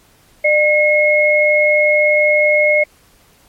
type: tone pair together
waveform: sine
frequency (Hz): 602 / 2166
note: D5 / C#7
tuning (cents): +43 / -41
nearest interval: octave + minor seventh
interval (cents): 2216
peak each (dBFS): -12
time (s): 0.44-2.84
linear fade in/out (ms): 10
effects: pink hiss -51 dBFS RMS until 3.48 s + MP3 64 kbps